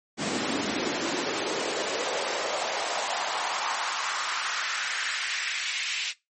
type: noise with high-pass filter sweep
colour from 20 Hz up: pink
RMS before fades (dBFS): -29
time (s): 0.17-6.14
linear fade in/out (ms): 50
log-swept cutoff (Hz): 220 to 2600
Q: 2.2
effects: noise-tail reverb RT60 0.2 s tail -19 dB re dry + MP3 32 kbps